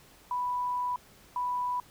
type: tone bursts at uneven times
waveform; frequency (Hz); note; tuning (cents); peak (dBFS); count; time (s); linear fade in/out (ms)
sine; 987.8; B5; 0; -28; 2; 0.31-0.96 / 1.36-1.8; 2
effects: pink hiss -57 dBFS RMS until 1.9 s